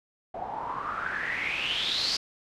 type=noise with low-pass filter sweep; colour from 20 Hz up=white; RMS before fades=-31 dBFS; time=0.34-2.17 s; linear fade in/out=5 ms; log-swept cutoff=690 to 4900 Hz; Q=7.9; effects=none